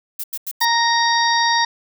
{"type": "noise bursts", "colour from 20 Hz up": "violet", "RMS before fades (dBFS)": -26, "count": 4, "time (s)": [0.19, 0.652], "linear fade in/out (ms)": 5, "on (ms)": 48, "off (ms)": 90}
{"type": "harmonic tone", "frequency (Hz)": 932.3, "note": "A#5", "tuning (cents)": 0, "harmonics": [1, 2, 4, 5, 6], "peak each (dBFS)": [-17, -20, -23, -24, -25], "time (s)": [0.61, 1.65], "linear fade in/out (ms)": 5}
{"effects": []}